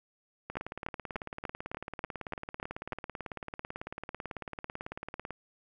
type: two click trains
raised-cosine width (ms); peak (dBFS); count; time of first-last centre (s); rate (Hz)
0.5; -19 / -23; 9 / 88; 0.57-2.923 / 0.5-5.307; 3.4 / 18.1
effects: none